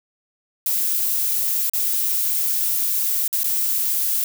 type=noise with dropouts; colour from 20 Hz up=violet; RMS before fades=-21 dBFS; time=0.66-4.24 s; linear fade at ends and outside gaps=1 ms; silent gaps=1.697-1.735 / 3.278-3.328 / 3.433-3.443 s; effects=none